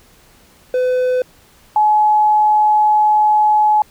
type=tone pair in turn; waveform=triangle / sine; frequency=505 / 849.3 Hz; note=B4 / G#5; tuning=+39 / +39 cents; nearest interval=major sixth; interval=900 cents; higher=second; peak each=-11 / -9 dBFS; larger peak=second; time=0.74-1.22 / 1.76-3.82 s; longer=second; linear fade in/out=2 ms; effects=pink hiss -49 dBFS RMS until 3.9 s